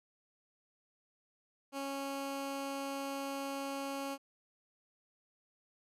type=tone; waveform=15% pulse; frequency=275.5 Hz; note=C#4; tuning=11 cents flat; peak=-31 dBFS; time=1.72-4.18 s; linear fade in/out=50 ms; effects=resampled to 32000 Hz